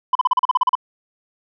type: tone bursts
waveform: sine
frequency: 1006 Hz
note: B5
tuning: 32 cents sharp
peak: -9 dBFS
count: 11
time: 0.13-0.753 s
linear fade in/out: 5 ms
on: 23 ms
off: 37 ms
effects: tanh soft clip ceiling -11 dBFS